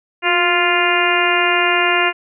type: harmonic tone with a mistuned harmonic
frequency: 349.2 Hz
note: F4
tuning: in tune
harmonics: 1 / 2 / 3 / 4 / 5 / 6 / 7 / 8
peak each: -21 / -21 / -21 / -21 / -21 / -21 / -21 / -21 dBFS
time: 0.22-2.13 s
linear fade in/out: 50 ms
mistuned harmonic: 1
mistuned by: +44 cents
effects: none